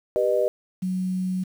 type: chord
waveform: sine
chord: G augmented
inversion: none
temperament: just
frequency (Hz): 392 / 490 / 612.5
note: G4 / B4 / D#5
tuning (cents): 0 / -14 / -27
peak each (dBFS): -25 / -23 / -22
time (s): 0.16-0.48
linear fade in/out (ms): 0
type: tone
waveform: sine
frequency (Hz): 185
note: F#3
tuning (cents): 0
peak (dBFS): -23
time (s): 0.82-1.44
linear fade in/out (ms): 10
effects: 8-bit